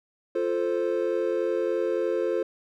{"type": "chord", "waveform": "triangle", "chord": "F major", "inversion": "none", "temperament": "equal", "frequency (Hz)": [349.2, 440, 523.3], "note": ["F4", "A4", "C5"], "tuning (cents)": [0, 0, 0], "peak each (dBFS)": -26, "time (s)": [0.35, 2.43], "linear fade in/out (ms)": 5, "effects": []}